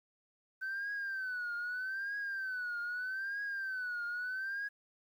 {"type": "tone with vibrato", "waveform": "sine", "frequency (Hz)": 1528, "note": "G6", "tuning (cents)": -45, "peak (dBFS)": -34, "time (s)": [0.61, 4.69], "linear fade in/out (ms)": 20, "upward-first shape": "triangle", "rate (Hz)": 0.8, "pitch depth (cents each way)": 140, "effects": ["tanh soft clip ceiling -33 dBFS", "11-bit"]}